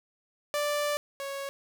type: tone pair in turn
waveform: sawtooth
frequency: 587.3 / 553.2 Hz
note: D5 / C#5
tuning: 0 / -4 cents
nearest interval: minor second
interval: 104 cents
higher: first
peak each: -23 / -30 dBFS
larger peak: first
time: 0.54-0.97 / 1.2-1.49 s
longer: first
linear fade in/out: 0 ms
effects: none